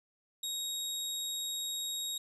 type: tone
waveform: 25% pulse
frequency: 3775 Hz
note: A#7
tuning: 21 cents sharp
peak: -31 dBFS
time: 0.43-2.18 s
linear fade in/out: 5 ms
effects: resampled to 32000 Hz